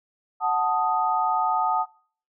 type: chord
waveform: sine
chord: D# diminished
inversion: first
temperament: equal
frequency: 740 / 880 / 1244.5 Hz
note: F#5 / A5 / D#6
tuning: 0 / 0 / 0 cents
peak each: -25 / -24 / -25 dBFS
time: 0.4-1.86 s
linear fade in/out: 50 ms
effects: noise-tail reverb RT60 0.5 s tail -24 dB re dry